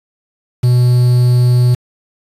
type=tone with quantisation; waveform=triangle; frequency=123.47 Hz; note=B2; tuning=in tune; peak=-5 dBFS; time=0.63-1.75 s; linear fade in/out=10 ms; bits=5; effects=resampled to 32000 Hz